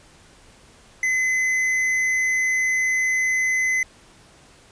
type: tone with hard clipping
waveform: sine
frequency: 2035 Hz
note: C7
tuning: 49 cents flat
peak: -20 dBFS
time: 1.03-3.83 s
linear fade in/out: 2 ms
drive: 7 dB
effects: pink hiss -51 dBFS RMS until 4.71 s + resampled to 22050 Hz